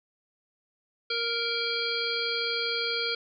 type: harmonic tone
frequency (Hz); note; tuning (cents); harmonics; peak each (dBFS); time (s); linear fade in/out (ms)
466.2; A#4; 0; 1 / 3 / 5 / 7 / 9 / 10; -34 / -34 / -34 / -34 / -34 / -34; 1.1-3.15; 5
effects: none